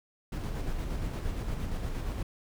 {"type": "noise with tremolo", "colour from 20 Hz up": "brown", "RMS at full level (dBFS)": -32, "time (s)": [0.32, 2.23], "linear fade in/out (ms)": 5, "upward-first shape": "square", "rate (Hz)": 8.6, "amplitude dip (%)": 30, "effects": []}